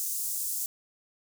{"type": "high-pass noise", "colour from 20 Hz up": "pink", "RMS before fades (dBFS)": -32, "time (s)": [0, 0.66], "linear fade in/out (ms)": 0, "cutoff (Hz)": 7000, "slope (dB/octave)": 24, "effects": []}